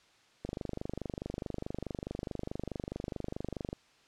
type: click train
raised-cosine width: 2 ms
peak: -23 dBFS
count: 82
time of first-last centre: 0.45-3.729 s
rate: 24.7 Hz
effects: white hiss -64 dBFS RMS until 4.07 s + low-pass 5000 Hz 12 dB/octave